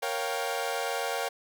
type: chord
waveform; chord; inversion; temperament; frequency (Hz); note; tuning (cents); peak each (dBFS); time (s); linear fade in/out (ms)
sawtooth; G half-diminished seventh; first; equal with one note detuned; 466.2 / 554.4 / 704.9 / 784; Bb4 / Db5 / F5 / G5; 0 / 0 / +16 / 0; -31; 0.02-1.29; 10
effects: none